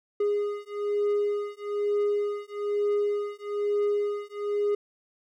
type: beating tone pair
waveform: triangle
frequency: 411.2 / 412.3 Hz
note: G#4 / G#4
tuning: -17 / -13 cents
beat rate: 1.1 Hz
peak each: -26 dBFS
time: 0.2-4.75 s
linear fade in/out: 5 ms
effects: none